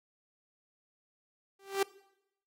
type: tone with exponential growth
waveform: sawtooth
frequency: 392 Hz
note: G4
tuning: in tune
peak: -20 dBFS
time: 1.59-1.83 s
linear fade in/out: 5 ms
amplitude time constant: 51 ms
effects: noise-tail reverb RT60 0.8 s tail -20 dB re dry + AAC 48 kbps